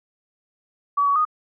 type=tone with pitch steps; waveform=sine; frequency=1140 / 1129 / 1237 Hz; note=C#6 / C#6 / D#6; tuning=+48 / +31 / -10 cents; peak=-16 dBFS; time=0.97-1.252 s; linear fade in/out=10 ms; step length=94 ms; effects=none